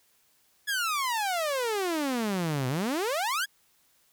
sawtooth exponential two-way sweep, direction down then up, 1716 to 123.47 to 1716 Hz, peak -23 dBFS, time 0.67-3.46 s, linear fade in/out 20 ms, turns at 2.68 s, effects white hiss -66 dBFS RMS until 4.12 s

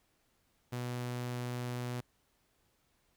sawtooth tone, 122.9 Hz, B2, 8 cents flat, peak -32 dBFS, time 0.72-2.01 s, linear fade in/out 10 ms, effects pink hiss -74 dBFS RMS until 3.16 s

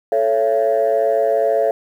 sine chord, A major, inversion none, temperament equal with one note detuned, 440 / 554.4 / 676.6 Hz, A4 / C#5 / E5, 0 / 0 / +45 cents, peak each -18 / -17 / -16 dBFS, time 0.12-1.71 s, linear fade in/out 2 ms, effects tanh soft clip ceiling -8 dBFS + 8-bit

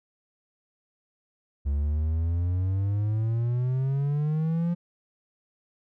triangle exponential sweep, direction up, 69.3 to 174.61 Hz, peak -21 dBFS, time 1.65-4.75 s, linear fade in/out 20 ms, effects none

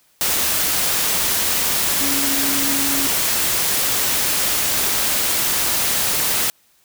sine tone in noise, 277.2 Hz, C#4, in tune, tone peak -25 dBFS, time 2.01-3.07 s, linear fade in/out 0 ms, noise white, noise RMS -19 dBFS, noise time 0.21-6.5 s, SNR -9 dB, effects white hiss -58 dBFS RMS until 6.84 s

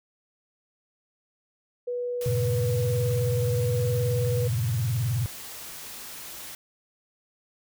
sine tone, 488.8 Hz, B4, 18 cents flat, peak -27 dBFS, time 1.87-4.48 s, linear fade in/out 10 ms
white noise, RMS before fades -40 dBFS, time 2.21-6.55 s, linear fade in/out 2 ms
sine tone with vibrato, 116.54 Hz, A#2, in tune, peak -23 dBFS, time 2.26-5.26 s, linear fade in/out 0 ms, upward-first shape sine, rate 19 Hz, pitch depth 260 cents each way
effects none

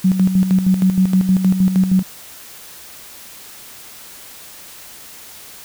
sine tone with tremolo, 187.2 Hz, F#3, 20 cents sharp, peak -9 dBFS, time 0.04-2.03 s, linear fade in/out 10 ms, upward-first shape square, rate 6.4 Hz, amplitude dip 60%, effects white hiss -38 dBFS RMS until 5.64 s

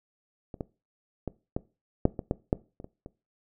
clicks, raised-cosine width 2 ms, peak -26 / -19 / -18 / -15 / -6 / -19 / -12 / -9 / -29 / -27 / -28 dBFS, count 11, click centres 0.542 / 0.608 / 1.277 / 1.565 / 2.054 / 2.192 / 2.311 / 2.529 / 2.801 / 2.844 / 3.061 s, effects noise-tail reverb RT60 0.3 s tail -20 dB re dry

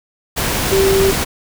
sine tone in noise, 388.3 Hz, G4, 16 cents flat, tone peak -11 dBFS, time 0.71-1.12 s, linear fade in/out 20 ms, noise pink, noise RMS -18 dBFS, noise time 0.36-1.25 s, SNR +4 dB, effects none

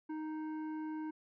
sine tone with hard clipping, 311.1 Hz, D#4, in tune, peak -40 dBFS, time 0.09-1.11 s, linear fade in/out 10 ms, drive 11 dB, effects low-pass 2000 Hz 12 dB/octave

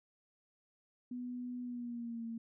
sine tone with pitch glide, 246.9 to 229 Hz, B3 to A#3, 0 to -31 cents, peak -39 dBFS, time 1.11-2.38 s, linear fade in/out 5 ms, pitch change -131 cents, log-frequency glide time 1.62-2.25 s, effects none

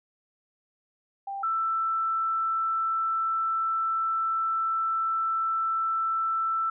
sine tone pair in turn, 790 / 1328.6 Hz, G5 / E6, +13 / +13 cents, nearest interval major sixth, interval 900 cents, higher second, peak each -31 / -24 dBFS, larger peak second, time 1.27-1.43 / 1.43-6.7 s, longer second, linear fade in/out 5 ms, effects none

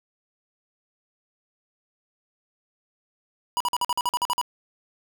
square tone bursts, 975 Hz, B5, 23 cents flat, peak -22 dBFS, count 11, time 3.57-4.414 s, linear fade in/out 0 ms, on 34 ms, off 47 ms, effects none

